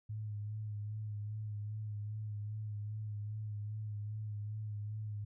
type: tone with vibrato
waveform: sine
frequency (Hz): 105.8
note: G#2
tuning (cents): +33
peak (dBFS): -38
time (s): 0.09-5.25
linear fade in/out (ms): 10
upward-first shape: sine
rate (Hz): 2.5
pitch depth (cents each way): 36
effects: none